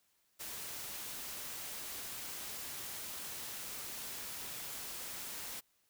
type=noise; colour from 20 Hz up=white; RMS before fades=-44 dBFS; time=0.39-5.61 s; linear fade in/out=20 ms; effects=white hiss -75 dBFS RMS until 5.89 s